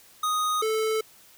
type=tone pair in turn; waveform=square; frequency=1244.5 / 438.1 Hz; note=D#6 / A4; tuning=0 / -7 cents; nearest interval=octave + tritone; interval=1807 cents; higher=first; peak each=-24 dBFS; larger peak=neither; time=0.23-0.62 / 0.62-1.01 s; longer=neither; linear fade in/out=5 ms; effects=white hiss -54 dBFS RMS until 1.37 s